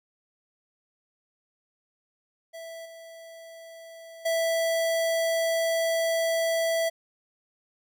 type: tone with level steps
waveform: square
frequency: 659.3 Hz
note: E5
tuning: in tune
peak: -39 / -44 / -24 dBFS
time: 2.53-6.9 s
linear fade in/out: 20 ms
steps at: 2.85 / 4.25 s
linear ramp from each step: 10 ms
effects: none